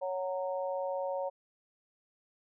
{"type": "harmonic tone", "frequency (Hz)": 185, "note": "F#3", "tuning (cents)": 0, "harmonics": [3, 4, 5], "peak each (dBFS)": [-33, -40, -40], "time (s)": [0.01, 1.3], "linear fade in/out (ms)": 20, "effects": []}